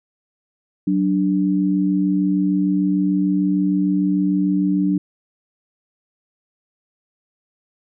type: tone pair together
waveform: sine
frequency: 187.06 / 293.7 Hz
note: F#3 / D4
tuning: +19 / 0 cents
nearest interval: minor sixth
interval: 781 cents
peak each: -18 dBFS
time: 0.87-4.98 s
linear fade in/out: 5 ms
effects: none